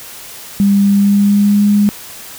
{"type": "tone with pitch glide", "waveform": "sine", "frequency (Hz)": [200, 205.4], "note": ["G3", "G#3"], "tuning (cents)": [35, -19], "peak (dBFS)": -7, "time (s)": [0.6, 1.89], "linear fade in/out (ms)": 0, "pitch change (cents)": 46, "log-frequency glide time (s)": [0.87, 1.67], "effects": ["white hiss -32 dBFS RMS until 2.38 s"]}